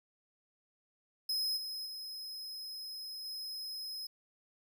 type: tone with level steps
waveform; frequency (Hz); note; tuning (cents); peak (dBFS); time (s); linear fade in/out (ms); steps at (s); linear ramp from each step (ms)
45% pulse; 5110; D#8; +45; -32 / -39 / -42 / -40; 1.29-4.07; 5; 1.56 / 1.85 / 3.24; 20
effects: none